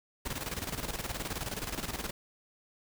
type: noise with tremolo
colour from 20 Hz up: pink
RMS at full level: -35 dBFS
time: 0.25-2.11 s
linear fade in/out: 10 ms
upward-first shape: square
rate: 19 Hz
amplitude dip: 65%
effects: none